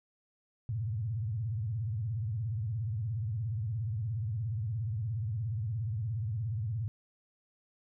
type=tone with vibrato; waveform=sine; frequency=110 Hz; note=A2; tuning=in tune; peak=-31 dBFS; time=0.69-6.88 s; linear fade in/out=0 ms; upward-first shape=sine; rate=17 Hz; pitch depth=230 cents each way; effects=none